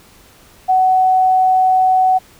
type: tone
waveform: sine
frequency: 748 Hz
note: F#5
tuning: 19 cents sharp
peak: -9 dBFS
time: 0.68-2.19 s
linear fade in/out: 20 ms
effects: pink hiss -46 dBFS RMS until 2.39 s